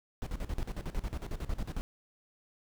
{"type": "noise with tremolo", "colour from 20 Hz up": "brown", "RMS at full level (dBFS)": -34, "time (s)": [0.22, 1.81], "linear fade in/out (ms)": 0, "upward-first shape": "square", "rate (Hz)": 11, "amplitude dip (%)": 80, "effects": []}